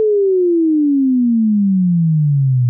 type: exponential sweep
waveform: sine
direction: down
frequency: 441.1 to 120.1 Hz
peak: -10 dBFS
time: 0-2.69 s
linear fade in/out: 0 ms
effects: none

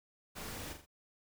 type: noise with echo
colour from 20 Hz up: pink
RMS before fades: -45 dBFS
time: 0.35-0.74 s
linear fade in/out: 20 ms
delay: 41 ms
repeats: 3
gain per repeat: -6 dB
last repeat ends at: 0.863 s
effects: none

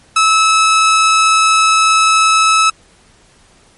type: tone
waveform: sawtooth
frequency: 1300 Hz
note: E6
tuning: 24 cents flat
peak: -4 dBFS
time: 0.16-2.7 s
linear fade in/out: 5 ms
effects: pink hiss -48 dBFS RMS until 3.77 s + MP3 48 kbps

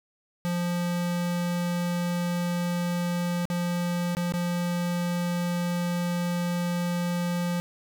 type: tone with dropouts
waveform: square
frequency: 174.9 Hz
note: F3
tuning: 3 cents sharp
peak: -26 dBFS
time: 0.45-7.6 s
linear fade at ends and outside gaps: 0 ms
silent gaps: 3.454-3.501 / 4.15-4.169 / 4.322-4.338 s
effects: none

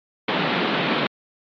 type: band-pass noise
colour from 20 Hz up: pink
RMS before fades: -22 dBFS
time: 0.28-1.07 s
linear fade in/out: 5 ms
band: 150 to 3900 Hz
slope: 48 dB/octave
effects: MP3 48 kbps

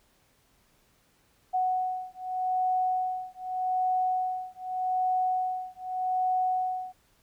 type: beating tone pair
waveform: sine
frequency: 740 / 740.83 Hz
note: F#5 / F#5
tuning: 0 / +2 cents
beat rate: 0.83 Hz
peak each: -29 dBFS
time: 1.53-6.93 s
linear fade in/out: 20 ms
effects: pink hiss -66 dBFS RMS until 7.22 s

